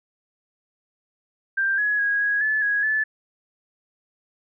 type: tone with pitch steps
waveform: sine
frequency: 1582 / 1682 / 1648 / 1658 / 1731 / 1660 / 1737 Hz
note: G6 / G#6 / G#6 / G#6 / A6 / G#6 / A6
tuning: +15 / +22 / -14 / -3 / -29 / -1 / -23 cents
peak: -19 dBFS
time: 1.57-3.04 s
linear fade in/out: 10 ms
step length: 210 ms
effects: none

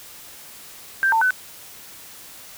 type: tone with pitch steps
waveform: sine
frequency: 1572 / 897 / 1507 Hz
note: G6 / A5 / F#6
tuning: +4 / +33 / +31 cents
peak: -15 dBFS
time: 1.03-1.306 s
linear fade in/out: 0 ms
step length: 92 ms
effects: white hiss -42 dBFS RMS until 2.57 s

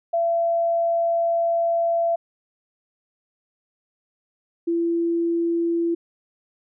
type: tone pair in turn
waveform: sine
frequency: 675 / 337.5 Hz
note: E5 / E4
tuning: +41 / +41 cents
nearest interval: octave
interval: 1200 cents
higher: first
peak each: -18 / -19 dBFS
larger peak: first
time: 0.13-2.16 / 4.67-5.95 s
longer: first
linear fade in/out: 10 ms
effects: none

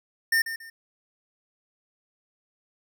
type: tone with echo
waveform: square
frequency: 1813 Hz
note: A#6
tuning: 49 cents flat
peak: -20 dBFS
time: 0.32-0.42 s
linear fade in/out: 5 ms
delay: 140 ms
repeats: 2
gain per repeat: -11 dB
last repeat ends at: 0.7 s
effects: none

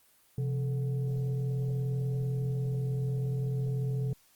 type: tone with frequency modulation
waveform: sine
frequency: 130.81 Hz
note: C3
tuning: in tune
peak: -28 dBFS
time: 0.38-4.13 s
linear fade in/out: 2 ms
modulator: 302 Hz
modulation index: 0.43
effects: white hiss -64 dBFS RMS until 4.35 s + Opus 24 kbps

